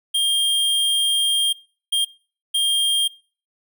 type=tone bursts at uneven times; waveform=square; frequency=3210 Hz; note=G7; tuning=40 cents sharp; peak=-17 dBFS; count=3; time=0.14-1.53 / 1.92-2.05 / 2.54-3.08 s; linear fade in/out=10 ms; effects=noise-tail reverb RT60 0.4 s tail -22 dB re dry